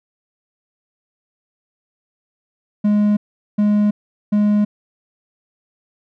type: tone bursts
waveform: triangle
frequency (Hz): 208.1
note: G#3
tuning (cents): +4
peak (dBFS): -10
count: 3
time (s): 2.84-4.65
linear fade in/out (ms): 10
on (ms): 330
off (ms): 410
effects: none